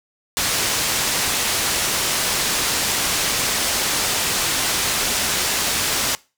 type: low-pass noise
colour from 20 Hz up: white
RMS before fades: -21 dBFS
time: 0.37-6.15 s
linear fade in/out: 0 ms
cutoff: 8500 Hz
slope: 12 dB/octave
effects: noise-tail reverb RT60 0.3 s tail -22 dB re dry